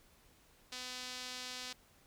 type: tone with band-pass filter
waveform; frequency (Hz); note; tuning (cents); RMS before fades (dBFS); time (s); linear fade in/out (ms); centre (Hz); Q
sawtooth; 252; B3; +35; -45; 0.72-1.73; 5; 4600; 1.4
effects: pink hiss -66 dBFS RMS until 2.06 s